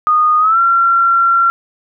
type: tone with pitch glide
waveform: sine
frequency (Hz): 1232 to 1367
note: D#6 to F6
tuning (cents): -17 to -37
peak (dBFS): -8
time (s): 0.07-1.5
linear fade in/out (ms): 0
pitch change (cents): +180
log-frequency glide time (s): 0.39-0.59
effects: none